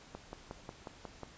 click train, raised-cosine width 1 ms, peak -28 dBFS, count 7, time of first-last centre 0.15-1.233 s, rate 5.54 Hz, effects pink hiss -56 dBFS RMS until 1.37 s + resampled to 16000 Hz

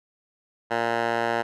10% pulse tone with band-pass filter, 116.54 Hz, A#2, in tune, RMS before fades -25 dBFS, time 0.7-1.43 s, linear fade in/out 20 ms, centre 1100 Hz, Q 1.4, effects none

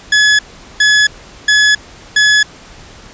sawtooth tone bursts, 1700 Hz, G#6, 40 cents sharp, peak -3 dBFS, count 4, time 0.12-2.43 s, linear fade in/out 5 ms, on 270 ms, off 410 ms, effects pink hiss -37 dBFS RMS until 3.13 s + resampled to 16000 Hz

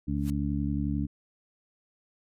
harmonic tone, 71.3 Hz, C#2, 49 cents sharp, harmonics 1 / 2 / 3 / 4, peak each -32 / -32 / -32 / -32 dBFS, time 0.07-1.07 s, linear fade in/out 20 ms
white noise with exponential growth, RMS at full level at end -41 dBFS, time 0.16-0.3 s, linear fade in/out 1 ms, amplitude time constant 29 ms
effects resampled to 32000 Hz

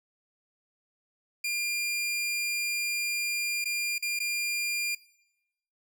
sawtooth tone with dropouts, 2400 Hz, D7, 37 cents sharp, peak -25 dBFS, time 1.44-4.95 s, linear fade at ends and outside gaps 5 ms, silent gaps 3.643-3.655 / 3.982-4.024 / 4.191-4.201 s, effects noise-tail reverb RT60 0.9 s tail -21 dB re dry

